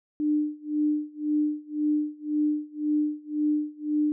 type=tone with tremolo; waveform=sine; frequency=300 Hz; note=D4; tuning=37 cents sharp; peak=-20 dBFS; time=0.2-4.12 s; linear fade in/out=0 ms; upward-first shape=sine; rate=1.9 Hz; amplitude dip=95%; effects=none